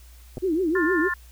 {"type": "clicks", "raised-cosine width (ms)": 2, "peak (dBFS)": -20, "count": 2, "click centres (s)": [0.372, 0.38]}
{"type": "tone with vibrato", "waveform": "sine", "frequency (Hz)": 343.4, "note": "F4", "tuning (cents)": -29, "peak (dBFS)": -20, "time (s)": [0.42, 1.09], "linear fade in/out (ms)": 20, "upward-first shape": "triangle", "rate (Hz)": 6.5, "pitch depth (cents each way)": 240}
{"type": "harmonic tone", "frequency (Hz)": 353.5, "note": "F4", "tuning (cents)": 21, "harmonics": [3, 4, 5], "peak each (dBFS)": [-30, -30, -25], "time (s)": [0.75, 1.14], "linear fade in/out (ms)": 5}
{"effects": ["added 60 Hz sine -45 dBFS peak until 1.31 s", "white hiss -55 dBFS RMS until 1.31 s"]}